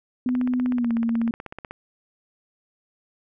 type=tone with pitch glide; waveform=sine; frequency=250 to 230.6 Hz; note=B3 to A#3; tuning=+21 to -19 cents; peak=-20 dBFS; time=0.26-1.31 s; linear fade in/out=2 ms; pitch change=-140 cents; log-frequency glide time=0.72-0.92 s
type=click train; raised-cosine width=0.5 ms; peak=-20 dBFS; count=24; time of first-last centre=0.29-1.71 s; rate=16.2 Hz
effects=none